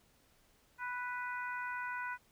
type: harmonic tone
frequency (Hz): 493.9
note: B4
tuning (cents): 0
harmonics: 2 / 3 / 4 / 5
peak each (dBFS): -41 / -40 / -47 / -50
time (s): 0.78-2.18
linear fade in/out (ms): 50
effects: pink hiss -69 dBFS RMS until 2.31 s